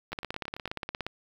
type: two click trains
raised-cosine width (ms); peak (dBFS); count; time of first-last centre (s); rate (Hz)
0.3; -24 / -17; 6 / 17; 0.12-0.677 / 0.13-1.066; 8.98 / 17.1
effects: 8-bit